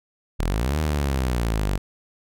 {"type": "linear two-way sweep", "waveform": "sawtooth", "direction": "up then down", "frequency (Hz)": [34.65, 78.6, 46.7], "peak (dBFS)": -17, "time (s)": [0.39, 1.78], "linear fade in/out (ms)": 10, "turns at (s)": 0.79, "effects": []}